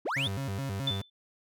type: linear sweep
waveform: triangle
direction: up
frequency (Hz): 196 to 3729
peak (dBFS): -27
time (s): 0.05-0.28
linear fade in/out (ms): 10
type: tone with vibrato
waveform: 35% pulse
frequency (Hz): 115.7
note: A#2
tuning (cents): -13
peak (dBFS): -30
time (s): 0.16-1.02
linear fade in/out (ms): 10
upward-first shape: square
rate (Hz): 4.7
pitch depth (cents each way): 290
type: tone with exponential decay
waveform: sine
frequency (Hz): 3520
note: A7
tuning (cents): 0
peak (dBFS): -24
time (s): 0.87-1.1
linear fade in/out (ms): 5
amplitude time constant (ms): 49
effects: none